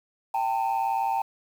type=tone pair together; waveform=sine; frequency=784 / 903 Hz; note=G5 / A5; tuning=0 / +45 cents; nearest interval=major second; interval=245 cents; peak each=-24 dBFS; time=0.34-1.22 s; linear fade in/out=5 ms; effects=tanh soft clip ceiling -20 dBFS + 8-bit